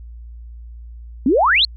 sine exponential sweep, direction up, 233.1 to 4435 Hz, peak -11 dBFS, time 1.26-1.65 s, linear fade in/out 2 ms, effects added 58 Hz sine -33 dBFS peak until 1.76 s

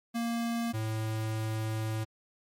square tone pair in turn, 233.1 / 110.01 Hz, A#3 / A2, 0 / 0 cents, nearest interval octave + minor second, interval 1300 cents, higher first, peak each -30 / -31 dBFS, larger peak first, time 0.14-0.73 / 0.73-2.05 s, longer second, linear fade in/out 20 ms, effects MP3 64 kbps

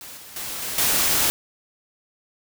white noise with level steps, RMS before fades -39 / -42 / -31 / -29 / -20 dBFS, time 0.01-1.3 s, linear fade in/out 0 ms, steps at 0.17 / 0.36 / 0.62 / 0.78 s, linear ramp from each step 2 ms, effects none

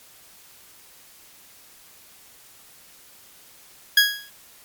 20% pulse tone with exponential decay, 1656 Hz, G#6, 5 cents flat, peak -5 dBFS, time 3.97-4.3 s, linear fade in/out 5 ms, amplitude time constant 71 ms, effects white hiss -50 dBFS RMS until 4.64 s + MP3 96 kbps

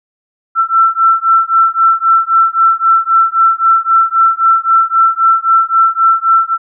sine beating tone pair, 1338 / 1341.8 Hz, E6 / E6, +25 / +30 cents, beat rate 3.8 Hz, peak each -10 dBFS, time 0.55-6.58 s, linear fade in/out 50 ms, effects none

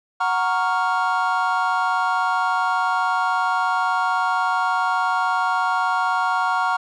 triangle chord, Gb major seventh, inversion none, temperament equal, 740 / 932.3 / 1108.7 / 1396.9 Hz, Gb5 / Bb5 / Db6 / F6, 0 / 0 / 0 / 0 cents, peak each -22 dBFS, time 0.2-6.77 s, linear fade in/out 10 ms, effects resampled to 22050 Hz

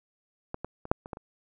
clicks, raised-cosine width 1 ms, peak -19 / -20 / -26 / -7 / -27 / -21 / -28 dBFS, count 7, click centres 0.544 / 0.646 / 0.854 / 0.915 / 1.059 / 1.132 / 1.171 s, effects none

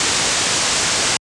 white low-pass noise, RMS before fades -18 dBFS, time 0-1.17 s, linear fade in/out 2 ms, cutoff 8400 Hz, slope 48 dB/octave, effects high-pass 60 Hz 12 dB/octave + resampled to 24000 Hz

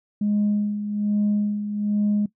sine tone with tremolo, 207.5 Hz, G#3, 1 cent flat, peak -16 dBFS, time 0.21-2.26 s, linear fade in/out 5 ms, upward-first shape sine, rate 1.2 Hz, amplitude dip 65%, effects noise-tail reverb RT60 0.1 s tail -19 dB re dry + tanh soft clip ceiling -15 dBFS

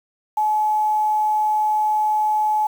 sine tone with quantisation, 854 Hz, G#5, 48 cents sharp, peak -16 dBFS, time 0.37-2.67 s, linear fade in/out 5 ms, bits 7, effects none

